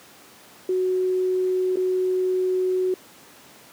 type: tone with dropouts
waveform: sine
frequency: 370 Hz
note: F#4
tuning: in tune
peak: -19 dBFS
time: 0.69-2.94 s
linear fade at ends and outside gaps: 2 ms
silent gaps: 1.758-1.77 s
effects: pink hiss -48 dBFS RMS until 3.72 s + high-pass 200 Hz 12 dB/octave